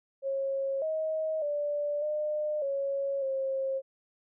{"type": "tone with pitch steps", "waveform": "sine", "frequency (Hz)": [544, 631, 585, 604, 553, 536], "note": ["C#5", "D#5", "D5", "D5", "C#5", "C5"], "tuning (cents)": [-33, 24, -7, 48, -4, 42], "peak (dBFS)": -28, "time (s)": [0.22, 3.82], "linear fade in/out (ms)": 50, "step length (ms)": 600, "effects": []}